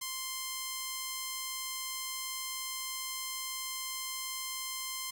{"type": "tone", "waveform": "5% pulse", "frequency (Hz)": 1046.5, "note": "C6", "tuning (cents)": 0, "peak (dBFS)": -24, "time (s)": [0.01, 5.11], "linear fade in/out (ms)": 10, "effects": ["10-bit"]}